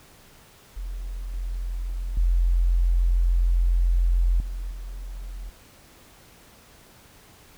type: tone with level steps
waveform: sine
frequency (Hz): 43.48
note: F1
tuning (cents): -7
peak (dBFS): -29 / -26 / -17 / -28 / -32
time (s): 0.76-5.5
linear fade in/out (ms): 10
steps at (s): 1.34 / 2.17 / 4.4 / 4.71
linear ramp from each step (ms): 2
effects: pink hiss -52 dBFS RMS until 7.57 s